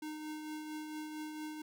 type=tone with tremolo; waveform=square; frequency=307.1 Hz; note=D#4; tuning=23 cents flat; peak=-40 dBFS; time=0.02-1.62 s; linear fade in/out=5 ms; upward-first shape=triangle; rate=4.4 Hz; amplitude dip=40%; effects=none